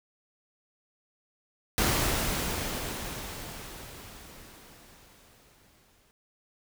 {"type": "noise with exponential decay", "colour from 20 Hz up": "pink", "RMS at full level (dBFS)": -25, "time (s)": [1.78, 6.11], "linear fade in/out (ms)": 0, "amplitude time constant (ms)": 940, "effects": []}